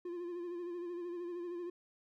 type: tone with vibrato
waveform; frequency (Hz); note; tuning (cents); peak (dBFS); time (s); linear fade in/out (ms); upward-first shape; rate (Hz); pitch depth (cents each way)
triangle; 349.2; F4; 0; -37; 0.05-1.7; 5; sine; 13; 43
effects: none